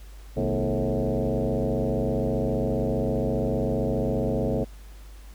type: tone with frequency modulation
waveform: sine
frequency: 156.1 Hz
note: D#3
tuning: 6 cents sharp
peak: -22 dBFS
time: 0.36-4.65 s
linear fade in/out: 20 ms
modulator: 95.1 Hz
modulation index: 4.9
effects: added 50 Hz sine -41 dBFS peak until 5.34 s + pink hiss -54 dBFS RMS until 5.34 s